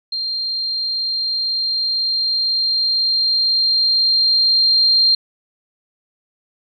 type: tone with level ramp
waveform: sine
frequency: 4186 Hz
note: C8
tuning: in tune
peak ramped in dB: -20 to -10 dBFS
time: 0.12-5.15 s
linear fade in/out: 5 ms
effects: none